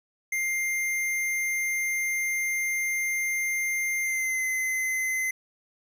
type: tone with pitch glide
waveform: square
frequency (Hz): 2100 to 2052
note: C7 to C7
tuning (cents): +6 to -34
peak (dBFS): -26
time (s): 0.32-5.31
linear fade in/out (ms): 5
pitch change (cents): -40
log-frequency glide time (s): 4.03-4.44
effects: none